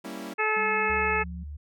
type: chord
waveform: sawtooth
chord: G diminished seventh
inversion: none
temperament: equal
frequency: 196 / 233.1 / 277.2 / 329.6 Hz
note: G3 / Bb3 / Db4 / Fb4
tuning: 0 / 0 / 0 / 0 cents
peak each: -37 dBFS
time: 0.04-0.34 s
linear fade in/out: 10 ms
type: harmonic tone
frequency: 432.1 Hz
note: A4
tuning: 31 cents flat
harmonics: 1 / 2 / 3 / 4 / 5 / 6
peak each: -30 / -30 / -30 / -30 / -30 / -30 dBFS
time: 0.38-1.24 s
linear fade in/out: 20 ms
type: tone with pitch glide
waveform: sine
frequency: 197.8 to 176.22 Hz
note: G3 to F3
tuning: +16 to +16 cents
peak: -38 dBFS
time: 0.56-1.44 s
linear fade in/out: 10 ms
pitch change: -200 cents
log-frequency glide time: 0.9-1.19 s
type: tone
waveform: sine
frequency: 73.42 Hz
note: D2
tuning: in tune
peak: -35 dBFS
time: 0.89-1.57 s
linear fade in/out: 10 ms
effects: none